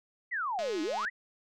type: exponential two-way sweep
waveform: sine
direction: down then up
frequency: 2073 to 293.7 to 2073 Hz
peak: -30 dBFS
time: 0.31-1.1 s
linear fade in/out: 20 ms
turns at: 0.82 s
type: click train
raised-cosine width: 0.2 ms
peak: -25 dBFS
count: 98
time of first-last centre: 0.59-1.05 s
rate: 211 Hz
effects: none